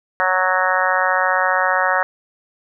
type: harmonic tone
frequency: 185.1 Hz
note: F#3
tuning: 1 cent sharp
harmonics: 3 / 4 / 5 / 6 / 7 / 8 / 9 / 10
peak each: -23 / -23 / -23 / -23 / -23 / -23 / -23 / -23 dBFS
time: 0.2-2.03 s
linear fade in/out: 0 ms
effects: none